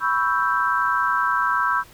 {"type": "chord", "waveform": "sine", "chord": "C# half-diminished seventh", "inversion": "third", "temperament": "equal", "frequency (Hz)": [987.8, 1108.7, 1318.5, 1568], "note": ["B5", "C#6", "E6", "G6"], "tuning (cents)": [0, 0, 0, 0], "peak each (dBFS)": [-24, -25, -23, -23], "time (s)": [0, 1.84], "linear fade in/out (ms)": 50, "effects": ["pink hiss -49 dBFS RMS until 1.93 s"]}